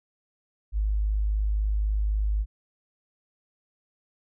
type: tone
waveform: sine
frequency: 51.91 Hz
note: G#1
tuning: in tune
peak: -22 dBFS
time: 0.72-2.46 s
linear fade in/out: 50 ms
effects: none